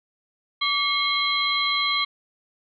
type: tone cluster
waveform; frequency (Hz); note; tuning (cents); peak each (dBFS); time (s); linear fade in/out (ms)
sine; 1153 / 2164 / 3244 / 4041; D6 / C#7 / G#7 / B7; -32 / -42 / -41 / +39; -26; 0.61-2.05; 10
effects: none